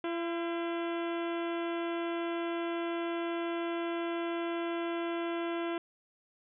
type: harmonic tone with a mistuned harmonic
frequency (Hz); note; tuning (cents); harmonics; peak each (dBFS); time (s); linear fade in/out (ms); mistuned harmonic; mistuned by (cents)
339.1; E4; +49; 1 / 2 / 3 / 4 / 5 / 6 / 7 / 8 / 9 / 10; -33 / -39 / -43 / -45 / -47 / -49 / -50 / -51 / -52 / -53; 0.04-5.78; 2; 5; -79
effects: none